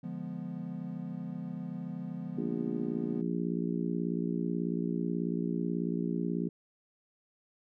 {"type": "chord", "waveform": "triangle", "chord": "D diminished seventh", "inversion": "none", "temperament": "equal", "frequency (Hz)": [146.83, 174.61, 207.7, 246.9], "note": ["D3", "F3", "Ab3", "Cb4"], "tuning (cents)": [0, 0, 0, 0], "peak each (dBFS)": [-43, -37, -41, -40], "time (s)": [0.03, 3.22], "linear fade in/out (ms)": 10}
{"type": "harmonic tone", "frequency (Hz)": 58.27, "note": "A#1", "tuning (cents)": 0, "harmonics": [3, 4, 5, 6, 7], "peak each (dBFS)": [-33, -35, -37, -39, -40], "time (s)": [2.37, 6.49], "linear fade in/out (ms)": 10}
{"effects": []}